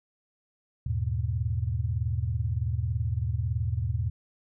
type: tone cluster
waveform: sine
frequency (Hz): 79.1 / 102.4 / 120.5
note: D#2 / G#2 / B2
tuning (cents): +29 / -24 / -42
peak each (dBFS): -30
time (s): 0.86-4.1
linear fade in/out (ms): 5
effects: none